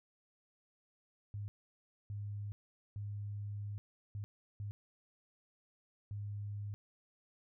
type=tone bursts at uneven times; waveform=sine; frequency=102.6 Hz; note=G#2; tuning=21 cents flat; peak=-39 dBFS; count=6; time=1.34-1.48 / 2.1-2.52 / 2.96-3.78 / 4.15-4.24 / 4.6-4.71 / 6.11-6.74 s; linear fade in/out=0 ms; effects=none